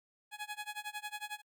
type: tone with tremolo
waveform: 15% pulse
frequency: 839 Hz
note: G#5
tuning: 17 cents sharp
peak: -31 dBFS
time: 0.31-1.42 s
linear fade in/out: 50 ms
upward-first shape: sine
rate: 11 Hz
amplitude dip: 95%
effects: Opus 48 kbps